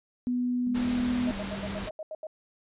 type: tone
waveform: sine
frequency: 246.9 Hz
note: B3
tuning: in tune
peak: -25 dBFS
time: 0.27-1.31 s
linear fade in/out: 0 ms
type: tone with pitch glide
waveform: sine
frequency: 207.7 to 197.06 Hz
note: G#3 to G3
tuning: 0 to +9 cents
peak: -35 dBFS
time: 0.67-1.84 s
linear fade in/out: 0 ms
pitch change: -91 cents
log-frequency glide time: 1.27-1.36 s
type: noise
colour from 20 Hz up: pink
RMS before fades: -37 dBFS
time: 0.74-1.9 s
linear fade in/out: 20 ms
type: tone bursts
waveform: sine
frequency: 626 Hz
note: D#5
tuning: 10 cents sharp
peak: -34 dBFS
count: 9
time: 1.27-2.269 s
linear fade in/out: 2 ms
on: 39 ms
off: 81 ms
effects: resampled to 8000 Hz